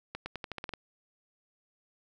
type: accelerating click train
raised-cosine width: 0.3 ms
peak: -21 dBFS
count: 9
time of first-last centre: 0.15-0.737 s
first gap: 110 ms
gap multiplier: 0.88
effects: none